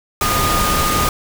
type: tone in noise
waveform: sine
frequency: 1227 Hz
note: D#6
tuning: 25 cents flat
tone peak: -18 dBFS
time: 0.21-1.09 s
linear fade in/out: 2 ms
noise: pink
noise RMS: -18 dBFS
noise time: 0.21-1.09 s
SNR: -3 dB
effects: none